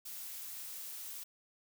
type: noise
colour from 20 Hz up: blue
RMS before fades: -45 dBFS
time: 0.05-1.24 s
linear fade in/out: 10 ms
effects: none